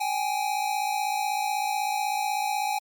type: tone pair together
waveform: square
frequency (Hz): 779 / 835.1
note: G5 / G#5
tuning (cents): -11 / +9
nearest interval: minor second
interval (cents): 120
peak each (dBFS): -30 / -28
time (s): 0-2.79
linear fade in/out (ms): 10
effects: Opus 48 kbps